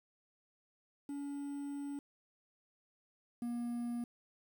triangle tone pair in turn, 283.6 / 238.5 Hz, C#4 / A#3, +40 / +40 cents, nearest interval minor third, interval 300 cents, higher first, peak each -37 / -34 dBFS, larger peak second, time 1.09-1.99 / 3.42-4.04 s, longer first, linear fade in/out 2 ms, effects 10-bit

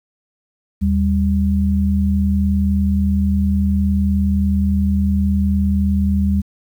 sine tone pair together, 78.54 / 197.9 Hz, D#2 / G3, +17 / +17 cents, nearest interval octave + major third, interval 1600 cents, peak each -16 dBFS, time 0.81-6.42 s, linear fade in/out 20 ms, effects 8-bit

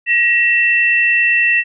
sine tone pair together, 1902.8 / 2685 Hz, A#6 / E7, +35 / +31 cents, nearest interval tritone, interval 596 cents, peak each -13 dBFS, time 0.06-1.64 s, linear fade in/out 50 ms, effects none

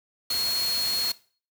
sine tone in noise, 4300 Hz, C8, 47 cents sharp, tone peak -25 dBFS, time 0.3-1.12 s, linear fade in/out 5 ms, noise white, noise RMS -32 dBFS, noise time 0.3-1.12 s, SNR +4 dB, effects noise-tail reverb RT60 0.4 s tail -18 dB re dry

